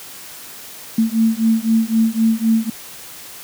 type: beating tone pair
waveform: sine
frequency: 222.3 / 226.2 Hz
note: A3 / A3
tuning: +18 / +48 cents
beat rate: 3.9 Hz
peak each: -16 dBFS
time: 0.98-2.7 s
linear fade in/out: 5 ms
effects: white hiss -36 dBFS RMS until 3.43 s + high-pass 60 Hz 12 dB/octave